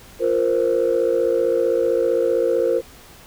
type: chord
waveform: sine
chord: F suspended fourth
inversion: none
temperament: equal with one note detuned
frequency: 349.2 / 466.2 / 521.7 Hz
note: F4 / Bb4 / C5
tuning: 0 / 0 / -5 cents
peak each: -22 / -18 / -19 dBFS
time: 0.19-2.82 s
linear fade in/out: 50 ms
effects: tanh soft clip ceiling -10 dBFS + pink hiss -45 dBFS RMS until 3.26 s